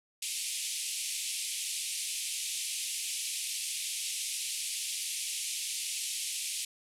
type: band-pass noise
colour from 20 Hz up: white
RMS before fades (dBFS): -36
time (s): 0.22-6.65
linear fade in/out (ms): 5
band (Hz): 2300 to 11000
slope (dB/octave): 48
effects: none